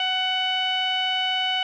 sawtooth tone with low-pass filter, 746 Hz, F#5, 14 cents sharp, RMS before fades -24 dBFS, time 0-1.63 s, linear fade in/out 2 ms, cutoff 3000 Hz, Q 6.7, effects none

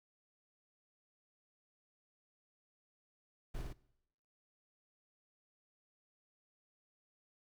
brown noise with echo, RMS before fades -41 dBFS, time 3.54-3.62 s, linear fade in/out 10 ms, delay 56 ms, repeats 2, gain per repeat -2 dB, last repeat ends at 3.732 s, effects noise-tail reverb RT60 0.8 s tail -21 dB re dry

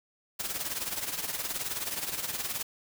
white noise with tremolo, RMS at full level -31 dBFS, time 0.39-2.63 s, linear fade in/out 10 ms, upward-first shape triangle, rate 19 Hz, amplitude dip 75%, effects none

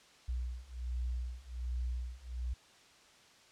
sine beating tone pair, 60.6 / 61.9 Hz, B1 / B1, -32 / +5 cents, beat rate 1.3 Hz, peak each -39 / -38 dBFS, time 0.28-2.54 s, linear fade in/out 10 ms, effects white hiss -61 dBFS RMS until 3.51 s + low-pass 6000 Hz 12 dB/octave

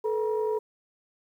sine tone cluster, 433.7 / 484.6 / 956 Hz, A4 / B4 / A#5, -25 / -33 / +43 cents, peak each -25 / -33 / -34 dBFS, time 0.04-0.59 s, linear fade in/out 10 ms, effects tanh soft clip ceiling -16 dBFS + 10-bit

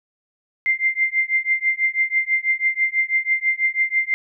sine tone with tremolo, 2093 Hz, C7, in tune, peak -13 dBFS, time 0.66-4.14 s, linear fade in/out 0 ms, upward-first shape triangle, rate 6.1 Hz, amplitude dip 100%, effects none

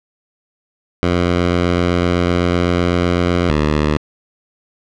10% pulse tone pair in turn, 87.9 / 75.52 Hz, F2 / D2, +12 / +49 cents, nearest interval minor third, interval 263 cents, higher first, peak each -5 dBFS, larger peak neither, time 1.03-3.5 / 3.5-3.97 s, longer first, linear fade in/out 0 ms, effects low-pass 4000 Hz 12 dB/octave

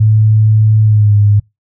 sine tone with pitch glide, 108.4 to 103.21 Hz, A2 to G#2, -25 to -10 cents, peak -5 dBFS, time 0-1.4 s, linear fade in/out 10 ms, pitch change -85 cents, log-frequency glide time 0.83-1.15 s, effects noise-tail reverb RT60 0.2 s tail -25 dB re dry

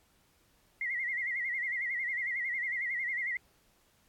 sine tone with vibrato, 2022 Hz, B6, 40 cents sharp, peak -31 dBFS, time 0.81-3.37 s, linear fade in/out 2 ms, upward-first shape sine, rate 11 Hz, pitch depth 110 cents each way, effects pink hiss -68 dBFS RMS until 4.08 s + AAC 64 kbps

